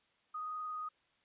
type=tone with frequency modulation; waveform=sine; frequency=1244.5 Hz; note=D#6; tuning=in tune; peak=-38 dBFS; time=0.34-0.89 s; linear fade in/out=10 ms; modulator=22.3 Hz; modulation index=0.52; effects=white hiss -73 dBFS RMS until 1.24 s + resampled to 8000 Hz